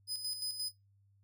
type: tone with tremolo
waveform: sawtooth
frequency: 5010 Hz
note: D#8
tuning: 11 cents sharp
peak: -32 dBFS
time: 0.07-0.72 s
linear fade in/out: 50 ms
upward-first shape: square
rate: 5.7 Hz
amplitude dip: 55%
effects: noise-tail reverb RT60 0.2 s tail -20 dB re dry + added 99 Hz sine -65 dBFS peak until 1.23 s